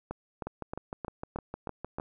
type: two click trains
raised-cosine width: 1 ms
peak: -22 / -21 dBFS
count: 11 / 7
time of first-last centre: 0.47-1.999 / 0.11-1.985 s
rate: 6.54 / 3.2 Hz
effects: none